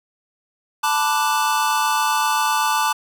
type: chord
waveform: square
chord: B minor seventh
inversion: third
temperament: equal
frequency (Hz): 880 / 987.8 / 1174.7 / 1480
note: A5 / B5 / D6 / F#6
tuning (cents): 0 / 0 / 0 / 0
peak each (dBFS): -21 / -26 / -23 / -27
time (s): 0.83-2.93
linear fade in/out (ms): 10
effects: none